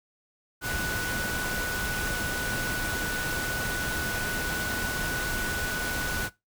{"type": "tone in noise", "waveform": "sine", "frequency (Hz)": 1480, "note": "F#6", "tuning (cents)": 0, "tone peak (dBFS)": -31, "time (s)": [0.61, 6.3], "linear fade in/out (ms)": 50, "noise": "pink", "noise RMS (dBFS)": -32, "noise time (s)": [0.61, 6.3], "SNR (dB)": -2, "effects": ["noise-tail reverb RT60 0.2 s tail -19 dB re dry"]}